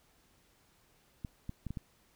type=clicks; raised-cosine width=5 ms; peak=-26 dBFS; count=5; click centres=1.248 / 1.494 / 1.667 / 1.706 / 1.772 s; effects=pink hiss -68 dBFS RMS until 2.15 s